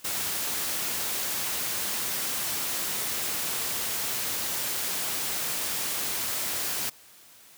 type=noise; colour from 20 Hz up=white; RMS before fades=-30 dBFS; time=0.04-6.9 s; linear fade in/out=10 ms; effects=white hiss -53 dBFS RMS until 7.57 s + high-pass 80 Hz 12 dB/octave

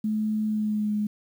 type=tone with pitch glide; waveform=sine; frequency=215 to 209.8 Hz; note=A3 to G#3; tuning=-40 to +18 cents; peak=-23 dBFS; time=0.04-1.07 s; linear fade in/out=5 ms; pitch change=-42 cents; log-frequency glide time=0.46-0.94 s; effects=9-bit

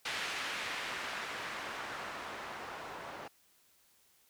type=noise with low-pass filter sweep; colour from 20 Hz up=blue; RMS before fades=-41 dBFS; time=0.05-3.28 s; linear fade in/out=5 ms; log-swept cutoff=2400 to 890 Hz; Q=0.96; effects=white hiss -68 dBFS RMS until 4.29 s

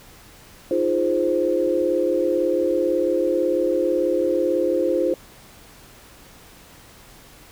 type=chord; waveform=sine; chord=F minor seventh; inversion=third; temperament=equal; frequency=311.1 / 349.2 / 415.3 / 523.3 Hz; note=Eb4 / F4 / Ab4 / C5; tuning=0 / 0 / 0 / 0 cents; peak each=-26 / -22 / -27 / -21 dBFS; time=0.71-5.14 s; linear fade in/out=2 ms; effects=pink hiss -47 dBFS RMS until 7.51 s

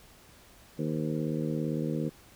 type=harmonic tone with a mistuned harmonic; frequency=77.78 Hz; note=D#2; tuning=in tune; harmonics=2 / 3 / 4 / 5 / 6 / 7; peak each=-32 / -34 / -35 / -40 / -39 / -41 dBFS; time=0.78-2.1 s; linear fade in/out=20 ms; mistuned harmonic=7; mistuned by=-66 cents; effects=pink hiss -56 dBFS RMS until 2.35 s

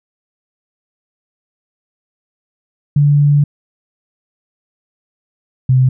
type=tone pair in turn; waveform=sine; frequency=145 / 129.18 Hz; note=D3 / C3; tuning=-22 / -22 cents; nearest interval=major second; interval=200 cents; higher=first; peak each=-7 dBFS; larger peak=neither; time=2.96-3.44 / 5.69-5.89 s; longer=first; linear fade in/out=5 ms; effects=none

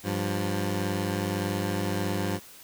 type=tone pair together; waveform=15% pulse; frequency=99.3 / 176.93 Hz; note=G2 / F3; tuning=+23 / +23 cents; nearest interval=minor seventh; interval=1000 cents; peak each=-22 / -25 dBFS; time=0.03-2.4 s; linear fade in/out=50 ms; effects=white hiss -49 dBFS RMS until 2.63 s

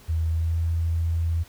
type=tone with pitch glide; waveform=sine; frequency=81 to 82.99 Hz; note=E2 to E2; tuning=-30 to +12 cents; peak=-21 dBFS; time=0.08-1.44 s; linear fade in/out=20 ms; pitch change=+42 cents; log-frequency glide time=0.28-0.6 s; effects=pink hiss -51 dBFS RMS until 1.48 s

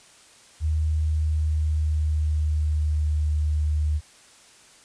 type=tone with pitch glide; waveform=sine; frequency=77.78 to 75.83 Hz; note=D#2 to D#2; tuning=0 to -44 cents; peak=-20 dBFS; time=0.6-4.01 s; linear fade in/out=50 ms; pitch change=-44 cents; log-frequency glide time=0.86-3.24 s; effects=white hiss -52 dBFS RMS until 4.84 s + resampled to 22050 Hz

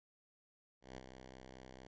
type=tone with ADSR envelope; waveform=5% pulse; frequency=64.5 Hz; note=C2; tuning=24 cents flat; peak=-35 dBFS; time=0.81-1.87 s; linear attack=170 ms; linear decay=10 ms; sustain=-7 dB; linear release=4 ms; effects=resampled to 16000 Hz

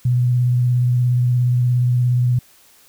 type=tone with vibrato; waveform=sine; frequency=123.47 Hz; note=B2; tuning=in tune; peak=-13 dBFS; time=0.05-2.39 s; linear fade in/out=5 ms; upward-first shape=sine; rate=17 Hz; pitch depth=20 cents each way; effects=white hiss -51 dBFS RMS until 2.88 s

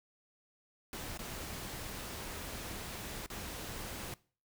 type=noise with dropouts; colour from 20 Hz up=pink; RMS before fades=-43 dBFS; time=0.93-4.14 s; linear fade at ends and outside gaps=1 ms; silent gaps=1.175-1.191 / 3.262-3.301 s; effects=noise-tail reverb RT60 0.4 s tail -21 dB re dry

